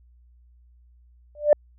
sine tone with exponential growth, 593 Hz, D5, 17 cents sharp, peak -7 dBFS, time 1.35-1.53 s, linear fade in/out 2 ms, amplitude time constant 37 ms, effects tanh soft clip ceiling -5 dBFS + added 60 Hz sine -52 dBFS peak until 1.78 s

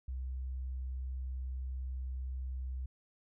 sine tone, 64.4 Hz, C2, 27 cents flat, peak -36 dBFS, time 0.08-2.86 s, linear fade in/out 5 ms, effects none

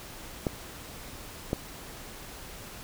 clicks, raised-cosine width 2 ms, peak -13 dBFS, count 2, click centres 0.468 / 1.531 s, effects pink hiss -44 dBFS RMS until 2.83 s

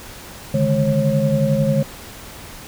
sine tone cluster, 142 / 153.2 / 210.5 / 543 Hz, C#3 / D#3 / G#3 / C#5, +42 / -27 / +24 / -36 cents, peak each -20 dBFS, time 0.54-1.83 s, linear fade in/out 5 ms, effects pink hiss -37 dBFS RMS until 2.67 s

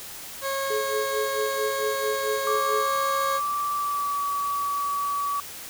20% pulse tone, 545 Hz, C#5, 29 cents flat, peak -21 dBFS, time 0.41-3.41 s, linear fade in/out 50 ms
sine tone with tremolo, 426.5 Hz, G#4, 46 cents sharp, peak -24 dBFS, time 0.7-2.88 s, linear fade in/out 5 ms, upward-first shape sine, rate 4.5 Hz, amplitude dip 85%
sine tone with pitch glide, 1164 to 1140.7 Hz, D6 to C#6, -16 to +49 cents, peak -24 dBFS, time 2.47-5.4 s, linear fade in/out 2 ms, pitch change -35 cents, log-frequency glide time 3.75-4.22 s
effects white hiss -39 dBFS RMS until 5.69 s

